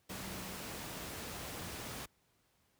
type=tone in noise; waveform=sine; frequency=190.6 Hz; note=G3; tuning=48 cents flat; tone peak=-50 dBFS; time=0.1-0.62 s; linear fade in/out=10 ms; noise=pink; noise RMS=-44 dBFS; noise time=0.09-2.06 s; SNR=-9 dB; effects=pink hiss -74 dBFS RMS until 2.79 s + high-pass 60 Hz 12 dB/octave